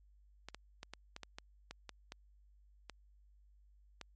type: clicks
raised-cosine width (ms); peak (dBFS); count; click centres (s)
0.2; -28; 12; 0.486 / 0.546 / 0.831 / 0.936 / 1.164 / 1.233 / 1.385 / 1.71 / 1.893 / 2.121 / 2.897 / 4.013
effects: added 50 Hz sine -62 dBFS peak until 4.15 s + MP3 48 kbps